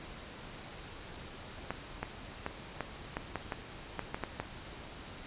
clicks, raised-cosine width 0.5 ms, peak -19 dBFS, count 11, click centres 1.706 / 2.03 / 2.464 / 2.807 / 3.169 / 3.357 / 3.522 / 3.993 / 4.145 / 4.237 / 4.4 s, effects pink hiss -47 dBFS RMS until 5.26 s + resampled to 8000 Hz

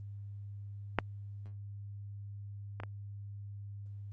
clicks, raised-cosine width 0.5 ms, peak -11 / -26 / -27 dBFS, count 3, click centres 0.987 / 2.801 / 2.835 s, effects added 101 Hz sine -42 dBFS peak until 4.12 s + Opus 24 kbps

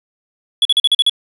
triangle tone bursts, 3382 Hz, G#7, 31 cents sharp, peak -7 dBFS, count 7, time 0.62-1.096 s, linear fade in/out 2 ms, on 32 ms, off 42 ms, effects resampled to 32000 Hz + 7-bit

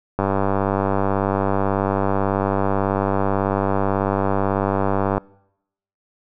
click train, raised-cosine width 1 ms, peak -6 dBFS, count 491, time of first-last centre 0.19-5.18 s, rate 98.2 Hz, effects noise-tail reverb RT60 0.8 s tail -24 dB re dry

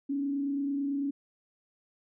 sine tone with frequency modulation, 280 Hz, C#4, 18 cents sharp, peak -28 dBFS, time 0.09-1.11 s, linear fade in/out 10 ms, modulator 29 Hz, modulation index 0.35, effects none

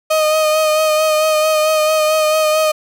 35% pulse tone with vibrato, 621 Hz, D#5, 3 cents flat, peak -10 dBFS, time 0.1-2.72 s, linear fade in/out 10 ms, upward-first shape sine, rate 4.5 Hz, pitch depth 24 cents each way, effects none

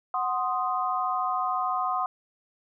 sine chord, C diminished, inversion second, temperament equal, 740 / 1046.5 / 1244.5 Hz, Gb5 / C6 / Eb6, 0 / 0 / 0 cents, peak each -29 dBFS, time 0.14-2.06 s, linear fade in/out 2 ms, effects none

